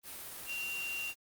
sine tone in noise, 2763 Hz, F7, 19 cents flat, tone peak -36 dBFS, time 0.46-1.14 s, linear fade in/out 50 ms, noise white, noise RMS -45 dBFS, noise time 0.03-1.15 s, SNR +6 dB, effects Opus 32 kbps

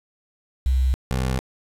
sine / 20% pulse tone pair in turn, 64.8 / 64.45 Hz, C2 / C2, -16 / -26 cents, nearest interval unison, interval 10 cents, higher first, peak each -16 dBFS, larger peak neither, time 0.66-0.94 / 1.11-1.39 s, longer neither, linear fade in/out 0 ms, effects resampled to 32000 Hz + 7-bit

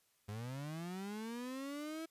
35% pulse linear sweep, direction up, 100 to 328.2 Hz, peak -40 dBFS, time 0.28-2.06 s, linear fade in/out 10 ms, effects white hiss -75 dBFS RMS until 2.1 s + resampled to 32000 Hz

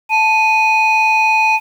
sine tone pair together, 878.9 / 2486 Hz, A5 / D#7, -2 / -2 cents, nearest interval octave + tritone, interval 1800 cents, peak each -11 dBFS, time 0.09-1.6 s, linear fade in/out 50 ms, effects tanh soft clip ceiling -6 dBFS + 7-bit

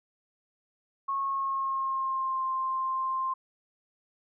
sine tone with pitch glide, 1094 to 1051.3 Hz, C#6 to C6, -23 to +8 cents, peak -27 dBFS, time 1.08-3.34 s, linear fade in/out 10 ms, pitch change -69 cents, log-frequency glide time 1.21-2.44 s, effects none

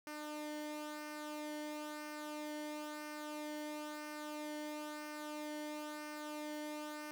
sawtooth tone with flanger, 300.9 Hz, D4, 42 cents sharp, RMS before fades -45 dBFS, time 0.07-7.11 s, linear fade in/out 0 ms, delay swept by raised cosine 0.27 to 0.79 ms, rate 1 Hz, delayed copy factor -0.5, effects none

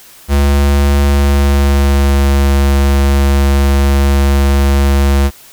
square tone with pitch glide, 70.6 to 69.39 Hz, C#2 to C#2, +32 to +2 cents, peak -8 dBFS, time 0.28-5.31 s, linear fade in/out 50 ms, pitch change -30 cents, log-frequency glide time 1.06-2.3 s, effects white hiss -39 dBFS RMS until 5.52 s

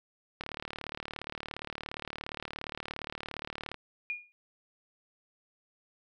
click train, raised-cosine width 0.3 ms, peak -21 dBFS, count 125, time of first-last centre 0.41-3.743 s, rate 37.2 Hz
sine tone with exponential decay, 2433 Hz, D#7, 39 cents flat, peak -29 dBFS, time 4.1-4.32 s, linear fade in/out 0 ms, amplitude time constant 47 ms
effects none

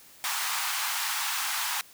pink high-pass noise, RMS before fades -30 dBFS, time 0.24-1.81 s, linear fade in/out 0 ms, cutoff 830 Hz, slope 48 dB/octave, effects white hiss -53 dBFS RMS until 1.93 s

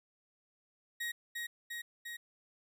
35% pulse tone with echo, 1888 Hz, A#6, 22 cents sharp, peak -34 dBFS, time 1-1.12 s, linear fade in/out 10 ms, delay 350 ms, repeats 3, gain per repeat -2 dB, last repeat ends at 2.17 s, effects none

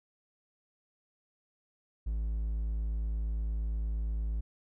triangle tone, 54.3 Hz, A1, 22 cents flat, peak -28 dBFS, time 2.06-4.41 s, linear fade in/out 10 ms, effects none

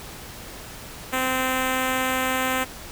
5% pulse tone with notch filter, 259 Hz, C4, 17 cents flat, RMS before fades -24 dBFS, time 1.12-2.65 s, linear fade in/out 20 ms, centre 4600 Hz, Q 1, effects pink hiss -39 dBFS RMS until 2.91 s

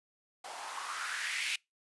blue noise with band-pass filter sweep, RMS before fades -38 dBFS, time 0.44-1.56 s, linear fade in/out 5 ms, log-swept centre 690 to 2600 Hz, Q 3.9, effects noise-tail reverb RT60 0.2 s tail -26 dB re dry + resampled to 24000 Hz

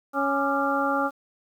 harmonic tone with a mistuned harmonic, 277.4 Hz, C#4, 1 cent sharp, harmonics 1 / 2 / 3 / 4 / 5, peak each -28 / -28 / -28 / -28 / -28 dBFS, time 0.13-1.11 s, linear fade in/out 50 ms, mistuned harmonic 4, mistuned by +110 cents, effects 9-bit

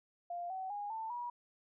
sine tone with pitch steps, 698 / 756.8 / 820.5 / 889.6 / 964.6 Hz, F5 / F#5 / G#5 / A5 / B5, -1 / +39 / -21 / +19 / -41 cents, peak -38 dBFS, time 0.3-1.3 s, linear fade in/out 5 ms, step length 200 ms, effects none

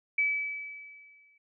sine tone with exponential decay, 2296 Hz, D7, 40 cents flat, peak -22 dBFS, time 0.18-1.38 s, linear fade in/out 5 ms, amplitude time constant 260 ms, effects none

